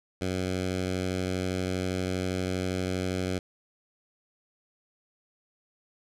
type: tone with notch filter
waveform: 10% pulse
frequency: 92.5 Hz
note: F#2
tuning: in tune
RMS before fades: -30 dBFS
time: 0.21-3.39 s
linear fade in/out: 5 ms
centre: 1100 Hz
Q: 1.8
effects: low-pass 9000 Hz 12 dB/octave